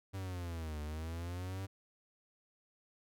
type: linear two-way sweep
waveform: 45% pulse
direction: down then up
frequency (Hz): 98 to 74 to 98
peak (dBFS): -39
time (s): 0.13-1.67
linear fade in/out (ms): 20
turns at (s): 0.81
effects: none